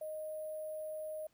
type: tone with sample-and-hold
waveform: sine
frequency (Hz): 620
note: D#5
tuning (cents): -6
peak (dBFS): -39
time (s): 0.01-1.27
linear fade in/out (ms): 5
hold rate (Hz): 11025
effects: pink hiss -75 dBFS RMS until 1.33 s